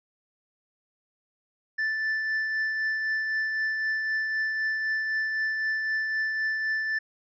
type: tone with tremolo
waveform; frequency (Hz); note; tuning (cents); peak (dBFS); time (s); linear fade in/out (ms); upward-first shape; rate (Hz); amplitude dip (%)
triangle; 1760; A6; 0; -22; 1.78-6.99; 10; triangle; 3.9; 35
effects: resampled to 16000 Hz